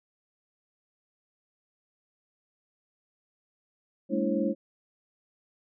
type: tone cluster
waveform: sine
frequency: 203.2 / 224.4 / 288.4 / 331.7 / 539 Hz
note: G#3 / A3 / D4 / E4 / C#5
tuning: -38 / +34 / -31 / +11 / -49 cents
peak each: -31 dBFS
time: 4.09-4.55 s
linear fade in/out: 50 ms
effects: none